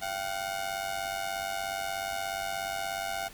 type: ring-modulated tone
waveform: sawtooth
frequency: 730 Hz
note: F#5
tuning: 24 cents flat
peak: -25 dBFS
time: 0.01-3.29 s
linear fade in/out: 20 ms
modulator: 48.4 Hz
effects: pink hiss -50 dBFS RMS until 3.33 s